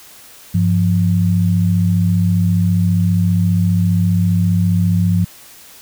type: tone pair together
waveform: sine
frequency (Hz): 99.73 / 174.61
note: G2 / F3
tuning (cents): +30 / 0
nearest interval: minor seventh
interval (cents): 970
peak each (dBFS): -14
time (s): 0.54-5.25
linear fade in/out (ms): 10
effects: white hiss -41 dBFS RMS until 5.81 s